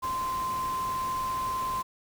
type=tone in noise; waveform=sine; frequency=1039 Hz; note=C6; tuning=12 cents flat; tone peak=-28 dBFS; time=0.02-1.83 s; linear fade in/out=20 ms; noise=pink; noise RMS=-41 dBFS; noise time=0.02-1.83 s; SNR=+10 dB; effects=none